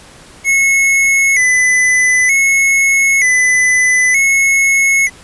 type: tone with vibrato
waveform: square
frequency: 2093 Hz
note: C7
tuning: in tune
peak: -9 dBFS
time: 0.44-5.1 s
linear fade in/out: 50 ms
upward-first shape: square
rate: 0.54 Hz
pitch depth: 74 cents each way
effects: pink hiss -39 dBFS RMS until 5.23 s + resampled to 24000 Hz